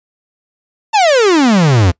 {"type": "exponential sweep", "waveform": "45% pulse", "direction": "down", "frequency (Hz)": [913, 82.41], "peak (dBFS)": -7, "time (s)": [0.93, 1.92], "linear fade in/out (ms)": 20, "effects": ["noise-tail reverb RT60 0.1 s tail -23 dB re dry", "resampled to 16000 Hz"]}